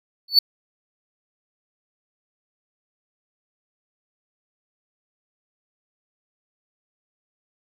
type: tone with exponential growth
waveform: triangle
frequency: 4471 Hz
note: C#8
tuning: 14 cents sharp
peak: -5 dBFS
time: 0.28-0.39 s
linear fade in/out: 5 ms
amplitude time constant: 22 ms
effects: none